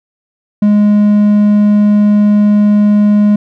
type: tone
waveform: triangle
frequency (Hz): 207.7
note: G#3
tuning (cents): 0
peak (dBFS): -3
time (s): 0.62-3.36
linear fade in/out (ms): 5
effects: none